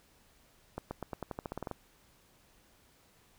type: accelerating click train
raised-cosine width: 1 ms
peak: -23 dBFS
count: 13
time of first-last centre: 0.78-1.713 s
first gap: 130 ms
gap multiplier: 0.9
effects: pink hiss -65 dBFS RMS until 3.38 s